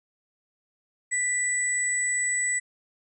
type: tone pair together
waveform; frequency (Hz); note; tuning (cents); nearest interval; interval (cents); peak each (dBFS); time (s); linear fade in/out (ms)
sine; 1975.5 / 7907; B6 / B8; 0 / +1; 2 octaves; 2401; -26; 1.11-2.6; 20
effects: none